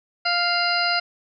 harmonic tone with a mistuned harmonic, 698.5 Hz, F5, in tune, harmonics 1 / 2 / 3 / 4 / 6 / 7, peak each -25 / -24 / -28 / -29 / -27 / -26 dBFS, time 0.25-1 s, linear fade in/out 10 ms, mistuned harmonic 6, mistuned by -16 cents, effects none

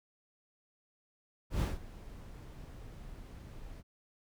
brown noise with ADSR envelope, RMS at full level -29 dBFS, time 1.5-3.83 s, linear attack 110 ms, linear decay 170 ms, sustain -19 dB, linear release 36 ms, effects none

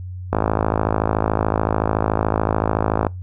click train, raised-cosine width 1 ms, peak -3 dBFS, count 148, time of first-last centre 0.33-3.067 s, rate 53.7 Hz, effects noise-tail reverb RT60 0.2 s tail -25 dB re dry + added 91 Hz sine -28 dBFS peak until 3.22 s

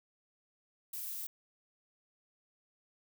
violet noise, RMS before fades -41 dBFS, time 0.93-1.27 s, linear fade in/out 5 ms, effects none

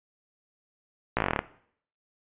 slowing click train, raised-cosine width 0.5 ms, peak -9 dBFS, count 11, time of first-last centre 1.17-1.391 s, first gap 16 ms, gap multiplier 1.07, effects noise-tail reverb RT60 0.6 s tail -17 dB re dry + resampled to 8000 Hz

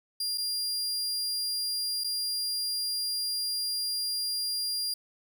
sawtooth tone with dropouts, 4800 Hz, D8, 37 cents sharp, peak -26 dBFS, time 0.2-4.94 s, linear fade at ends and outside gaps 5 ms, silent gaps 0.376-0.38 / 2.038-2.043 s, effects 11-bit

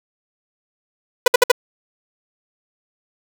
sawtooth tone bursts, 493.9 Hz, B4, in tune, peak -3 dBFS, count 4, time 1.26-1.517 s, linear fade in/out 5 ms, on 20 ms, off 59 ms, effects none

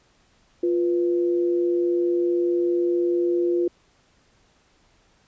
sine tone pair together, 349.2 / 493.8 Hz, F4 / B4, 0 / 0 cents, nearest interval tritone, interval 600 cents, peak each -19 / -29 dBFS, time 0.63-3.68 s, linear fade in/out 5 ms, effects pink hiss -61 dBFS RMS until 5.27 s + resampled to 16000 Hz

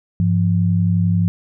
sine tone pair together, 101 / 172.48 Hz, G#2 / F3, -48 / -21 cents, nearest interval major sixth, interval 927 cents, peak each -16 dBFS, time 0.2-1.28 s, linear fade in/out 0 ms, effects none

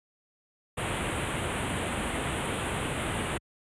pink band-stop noise, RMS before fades -30 dBFS, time 0.77-3.38 s, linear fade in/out 10 ms, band 3400 to 8400 Hz, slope 48 dB/octave, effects high-pass 60 Hz 12 dB/octave + resampled to 22050 Hz

